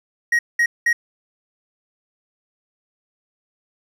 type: tone bursts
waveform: triangle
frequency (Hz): 1889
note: A#6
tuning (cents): +22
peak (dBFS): -12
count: 3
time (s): 0.32-0.93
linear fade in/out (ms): 5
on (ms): 70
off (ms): 200
effects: none